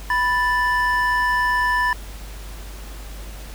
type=tone pair together; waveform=triangle; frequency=987.8 / 1760 Hz; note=B5 / A6; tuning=0 / 0 cents; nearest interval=minor seventh; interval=1000 cents; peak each=-18 dBFS; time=0.1-1.93 s; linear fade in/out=2 ms; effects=added 50 Hz sine -33 dBFS peak until 3.54 s + pink hiss -41 dBFS RMS until 3.54 s